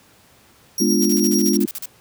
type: tone with tremolo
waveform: sawtooth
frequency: 5630 Hz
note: F8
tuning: 13 cents sharp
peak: -16 dBFS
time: 0.78-1.57 s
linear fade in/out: 2 ms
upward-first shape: triangle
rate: 9 Hz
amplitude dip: 60%
type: chord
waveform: sine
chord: G# diminished seventh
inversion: none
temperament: equal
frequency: 207.7 / 246.9 / 293.7 / 349.2 Hz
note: G#3 / B3 / D4 / F4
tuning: 0 / 0 / 0 / 0 cents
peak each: -19 / -22 / -21 / -21 dBFS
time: 0.8-1.66 s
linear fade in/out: 10 ms
type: noise bursts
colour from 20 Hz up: blue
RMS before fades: -29 dBFS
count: 12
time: 1.02-1.856 s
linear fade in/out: 0 ms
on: 33 ms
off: 40 ms
effects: pink hiss -52 dBFS RMS until 2 s + high-pass 80 Hz 12 dB/octave